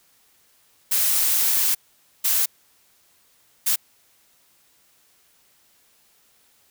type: noise bursts at uneven times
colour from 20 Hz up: blue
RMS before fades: -20 dBFS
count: 3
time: 0.91-1.75 / 2.24-2.46 / 3.66-3.76 s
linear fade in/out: 10 ms
effects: white hiss -60 dBFS RMS until 6.7 s